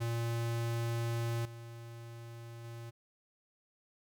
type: tone with level steps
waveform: square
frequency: 116.54 Hz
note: A#2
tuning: in tune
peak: -33 / -46 / -44 dBFS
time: 0-2.91 s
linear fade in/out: 20 ms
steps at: 1.45 / 2.64 s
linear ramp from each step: 5 ms
effects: none